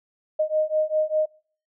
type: beating tone pair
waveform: sine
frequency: 617 / 622 Hz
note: D#5 / D#5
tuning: -15 / -1 cents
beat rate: 5 Hz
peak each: -23 dBFS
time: 0.39-1.26 s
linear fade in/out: 10 ms
effects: noise-tail reverb RT60 0.5 s tail -26 dB re dry